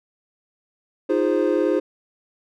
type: chord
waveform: triangle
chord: F minor seventh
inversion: third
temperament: equal with one note detuned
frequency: 311.1 / 349.2 / 411.2 / 523.3 Hz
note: Eb4 / F4 / Ab4 / C5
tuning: 0 / 0 / -17 / 0 cents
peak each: -21 dBFS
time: 1.09-1.8 s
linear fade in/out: 10 ms
effects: none